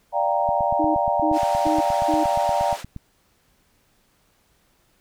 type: chord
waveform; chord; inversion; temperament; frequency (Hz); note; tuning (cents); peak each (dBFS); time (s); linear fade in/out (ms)
sine; G minor seventh; second; equal; 587.3 / 698.5 / 784 / 932.3; D5 / F5 / G5 / Bb5; 0 / 0 / 0 / 0; -24; 0.12-2.77; 50
type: click train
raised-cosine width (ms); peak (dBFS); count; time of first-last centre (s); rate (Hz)
5; -21; 22; 0.49-2.963; 8.49
type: tone bursts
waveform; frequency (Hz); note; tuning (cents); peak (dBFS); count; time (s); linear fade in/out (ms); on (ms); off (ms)
sine; 311.1; D#4; 0; -21; 4; 0.79-2.24; 10; 160; 270
type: band-pass noise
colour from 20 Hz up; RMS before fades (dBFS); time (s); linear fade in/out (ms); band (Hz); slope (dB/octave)
pink; -38; 1.32-2.85; 50; 700 to 8500; 12
effects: pink hiss -63 dBFS RMS until 5 s